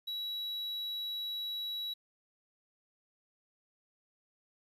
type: tone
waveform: triangle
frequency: 3900 Hz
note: B7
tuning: 23 cents flat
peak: -34 dBFS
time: 0.07-1.94 s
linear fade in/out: 10 ms
effects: resampled to 32000 Hz + 11-bit